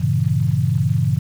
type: chord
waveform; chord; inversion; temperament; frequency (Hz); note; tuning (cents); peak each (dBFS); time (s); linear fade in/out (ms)
sine; G diminished seventh; none; equal; 98 / 116.54 / 138.59 / 164.81; G2 / Bb2 / Db3 / Fb3; 0 / 0 / 0 / 0; -22 / -20 / -19 / -22; 0-1.19; 10
effects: 7-bit